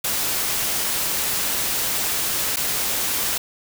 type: noise with dropouts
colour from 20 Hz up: white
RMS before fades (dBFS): -23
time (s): 0.04-3.38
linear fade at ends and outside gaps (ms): 5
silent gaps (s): 2.561-2.568
effects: none